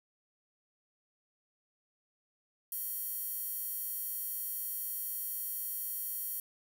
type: tone with high-pass filter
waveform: square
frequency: 628 Hz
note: D#5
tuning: 16 cents sharp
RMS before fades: -38 dBFS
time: 2.72-6.4 s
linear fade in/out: 2 ms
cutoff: 12000 Hz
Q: 3
effects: none